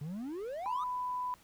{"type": "exponential sweep", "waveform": "triangle", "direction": "up", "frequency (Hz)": [138.59, 1284], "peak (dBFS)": -35, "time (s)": [0.01, 0.84], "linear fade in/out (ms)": 5}
{"type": "tone", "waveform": "sine", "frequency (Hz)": 996, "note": "B5", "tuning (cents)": 14, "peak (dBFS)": -33, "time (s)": [0.66, 1.34], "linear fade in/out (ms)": 0}
{"effects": ["pink hiss -62 dBFS RMS until 1.43 s"]}